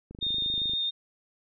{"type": "click train", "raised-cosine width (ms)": 3, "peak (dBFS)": -30, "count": 17, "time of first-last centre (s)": [0.11, 0.735], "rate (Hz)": 25.6}
{"type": "tone with vibrato", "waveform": "sine", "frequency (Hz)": 3658, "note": "A#7", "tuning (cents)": -33, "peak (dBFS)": -26, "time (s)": [0.21, 0.91], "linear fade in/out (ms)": 20, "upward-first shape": "sine", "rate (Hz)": 7.5, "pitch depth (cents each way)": 9}
{"effects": []}